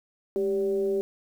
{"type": "tone with frequency modulation", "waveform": "sine", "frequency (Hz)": 392, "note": "G4", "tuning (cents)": 0, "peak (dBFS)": -23, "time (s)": [0.36, 1.01], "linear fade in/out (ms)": 0, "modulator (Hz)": 184, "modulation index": 0.49, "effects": ["9-bit"]}